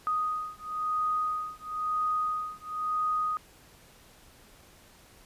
sine beating tone pair, 1244.5 / 1245.49 Hz, D#6 / D#6, 0 / +1 cents, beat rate 0.99 Hz, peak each -31 dBFS, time 0.07-3.37 s, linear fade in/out 0 ms, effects pink hiss -56 dBFS RMS until 5.25 s + resampled to 32000 Hz

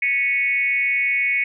sine tone with frequency modulation, 2217 Hz, C#7, in tune, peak -17 dBFS, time 0.02-1.44 s, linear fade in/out 5 ms, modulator 265 Hz, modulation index 0.73, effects none

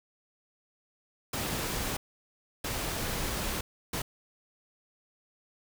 pink noise bursts at uneven times, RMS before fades -33 dBFS, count 3, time 1.33-1.97 / 2.64-3.61 / 3.93-4.02 s, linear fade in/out 5 ms, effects none

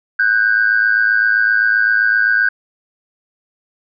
sine tone pair together, 1492.3 / 1600 Hz, F#6 / G6, +14 / +35 cents, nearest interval minor second, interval 121 cents, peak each -13 dBFS, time 0.19-2.49 s, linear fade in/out 5 ms, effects tanh soft clip ceiling -4 dBFS

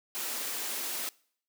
white high-pass noise, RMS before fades -35 dBFS, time 0.15-1.09 s, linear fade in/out 0 ms, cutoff 220 Hz, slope 48 dB/octave, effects noise-tail reverb RT60 0.6 s tail -24 dB re dry

